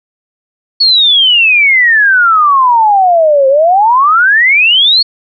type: exponential two-way sweep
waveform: sine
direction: down then up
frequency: 4435 to 525 to 4435 Hz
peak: -4 dBFS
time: 0.8-5.03 s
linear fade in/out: 10 ms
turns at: 3.48 s
effects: none